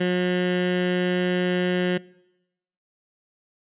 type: tone with notch filter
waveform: 15% pulse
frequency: 180.2 Hz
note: F#3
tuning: 45 cents flat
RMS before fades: -22 dBFS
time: 0-1.98 s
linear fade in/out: 10 ms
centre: 820 Hz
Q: 1.1
effects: noise-tail reverb RT60 0.9 s tail -23 dB re dry + resampled to 8000 Hz